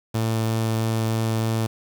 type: tone with notch filter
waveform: sawtooth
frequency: 112.1 Hz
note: A2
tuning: 33 cents sharp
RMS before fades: -23 dBFS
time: 0.14-1.67 s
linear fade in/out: 10 ms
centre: 1900 Hz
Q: 1.6
effects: 7-bit